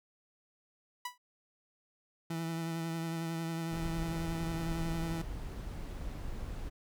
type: tone with exponential decay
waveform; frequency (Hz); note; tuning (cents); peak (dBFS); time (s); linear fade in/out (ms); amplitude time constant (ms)
sawtooth; 985; B5; -5; -30; 1.05-1.18; 5; 27
type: tone with vibrato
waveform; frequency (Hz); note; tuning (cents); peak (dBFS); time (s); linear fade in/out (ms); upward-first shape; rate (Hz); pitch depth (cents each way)
30% pulse; 164.81; E3; 0; -32; 2.3-5.22; 5; triangle; 11; 27
type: noise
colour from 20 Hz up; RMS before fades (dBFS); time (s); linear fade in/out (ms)
brown; -40; 3.71-6.7; 20
effects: none